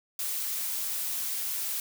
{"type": "noise", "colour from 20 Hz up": "blue", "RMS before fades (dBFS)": -32, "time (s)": [0.19, 1.8], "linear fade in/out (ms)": 2, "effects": []}